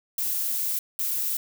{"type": "noise bursts at uneven times", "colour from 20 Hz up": "violet", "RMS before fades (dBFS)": -27, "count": 2, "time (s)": [[0.18, 0.79], [0.99, 1.37]], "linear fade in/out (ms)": 2, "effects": []}